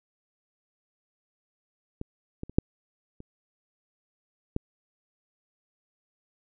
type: clicks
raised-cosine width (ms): 3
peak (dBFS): -21 / -21 / -29 / -6 / -30 / -14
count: 6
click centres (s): 2.014 / 2.434 / 2.496 / 2.585 / 3.204 / 4.564
effects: none